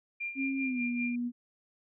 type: tone with tremolo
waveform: sine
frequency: 2390 Hz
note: D7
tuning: 30 cents sharp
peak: -32 dBFS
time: 0.2-1.16 s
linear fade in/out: 10 ms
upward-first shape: sine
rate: 5.1 Hz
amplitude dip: 70%
type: tone with pitch glide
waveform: sine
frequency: 270 to 241.9 Hz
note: C#4 to B3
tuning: -45 to -36 cents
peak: -30 dBFS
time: 0.35-1.32 s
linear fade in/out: 50 ms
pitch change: -191 cents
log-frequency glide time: 0.61-0.82 s
effects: none